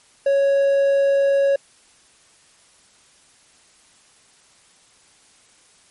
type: tone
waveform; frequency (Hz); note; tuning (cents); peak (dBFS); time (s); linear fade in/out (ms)
triangle; 554.4; C#5; 0; -12; 0.26-1.56; 5
effects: white hiss -54 dBFS RMS until 5.9 s + MP3 48 kbps